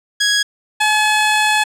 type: tone pair in turn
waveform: 15% pulse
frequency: 1661 / 853.8 Hz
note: G#6 / G#5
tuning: 0 / +48 cents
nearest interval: octave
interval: 1152 cents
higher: first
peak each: -6 dBFS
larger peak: neither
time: 0.2-0.43 / 0.8-1.64 s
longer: second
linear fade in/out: 10 ms
effects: low-pass 10000 Hz 12 dB/octave